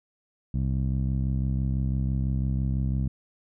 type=tone with low-pass filter; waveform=15% pulse; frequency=66 Hz; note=C2; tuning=16 cents sharp; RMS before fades=-26 dBFS; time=0.54-3.08 s; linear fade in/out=5 ms; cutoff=170 Hz; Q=0.96; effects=none